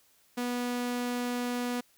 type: tone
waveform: sawtooth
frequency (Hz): 244.5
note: B3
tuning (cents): -17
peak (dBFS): -26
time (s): 0.37-1.81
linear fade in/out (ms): 10
effects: white hiss -65 dBFS RMS until 1.97 s